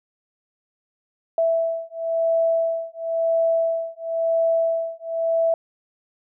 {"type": "beating tone pair", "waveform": "sine", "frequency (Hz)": [659.3, 660.27], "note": ["E5", "E5"], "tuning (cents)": [0, 3], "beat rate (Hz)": 0.97, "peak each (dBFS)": -22, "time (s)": [1.38, 5.54], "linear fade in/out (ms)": 2, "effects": []}